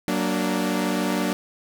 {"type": "chord", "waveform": "sawtooth", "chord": "Gb augmented", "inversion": "none", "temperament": "equal with one note detuned", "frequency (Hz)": [187.15, 233.1, 293.7], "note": ["Gb3", "Bb3", "D4"], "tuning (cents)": [20, 0, 0], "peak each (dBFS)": [-22, -23, -22], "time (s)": [0.08, 1.33], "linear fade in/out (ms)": 0, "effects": []}